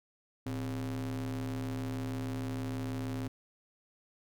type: ring-modulated tone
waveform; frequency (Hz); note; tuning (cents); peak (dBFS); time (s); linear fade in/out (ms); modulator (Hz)
square; 73.42; D2; 0; -32; 0.46-3.28; 5; 187
effects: none